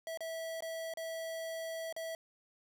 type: tone with dropouts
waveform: square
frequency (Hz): 653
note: E5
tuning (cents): -17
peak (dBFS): -39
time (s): 0.07-2.15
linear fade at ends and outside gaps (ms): 1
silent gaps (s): 0.174-0.206 / 0.606-0.623 / 0.938-0.972 / 1.926-1.964
effects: none